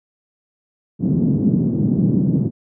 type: band-pass noise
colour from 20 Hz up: white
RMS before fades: -17 dBFS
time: 0.99-2.51 s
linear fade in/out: 50 ms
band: 130 to 250 Hz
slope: 24 dB/octave
effects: none